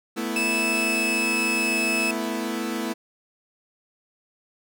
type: chord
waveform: sawtooth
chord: A suspended second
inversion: none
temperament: equal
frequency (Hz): 220 / 246.9 / 329.6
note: A3 / B3 / E4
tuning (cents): 0 / 0 / 0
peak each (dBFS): -26 / -27 / -26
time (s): 0.16-2.94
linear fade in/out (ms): 20
type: tone with pitch glide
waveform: 40% pulse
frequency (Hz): 2616 to 2599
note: E7 to E7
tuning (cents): -14 to -25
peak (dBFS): -22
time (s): 0.36-2.11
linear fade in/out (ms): 2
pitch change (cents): -11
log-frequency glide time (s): 0.67-1.34
effects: none